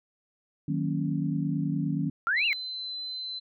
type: chord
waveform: sine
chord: D# minor seventh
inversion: none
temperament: equal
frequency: 155.56 / 185 / 233.1 / 277.2 Hz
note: D#3 / F#3 / A#3 / C#4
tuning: 0 / 0 / 0 / 0 cents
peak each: -29 / -32 / -35 / -31 dBFS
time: 0.68-2.1 s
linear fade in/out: 5 ms
type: exponential two-way sweep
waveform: sine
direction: up then down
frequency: 1318.5 to 2900 to 2064 Hz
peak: -23 dBFS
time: 2.27-2.53 s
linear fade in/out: 0 ms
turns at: 2.46 s
type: tone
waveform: sine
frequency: 4049 Hz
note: B7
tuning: 42 cents sharp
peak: -33 dBFS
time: 2.36-3.4 s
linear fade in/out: 20 ms
effects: none